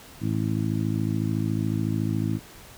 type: harmonic tone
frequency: 53.9 Hz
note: A1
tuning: 35 cents flat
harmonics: 2 / 3 / 4 / 5 / 6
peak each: -27 / -29 / -30 / -31 / -32 dBFS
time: 0.2-2.4 s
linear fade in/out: 50 ms
effects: pink hiss -47 dBFS RMS until 2.77 s